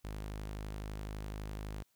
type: tone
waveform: sawtooth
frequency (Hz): 51.91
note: G#1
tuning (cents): 0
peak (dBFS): -36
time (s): 0.04-1.83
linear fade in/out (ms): 10
effects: white hiss -75 dBFS RMS until 1.95 s